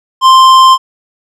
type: tone with tanh clipping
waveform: triangle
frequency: 1046.5 Hz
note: C6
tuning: in tune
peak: -3 dBFS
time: 0.21-0.78 s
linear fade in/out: 50 ms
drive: 17 dB
effects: none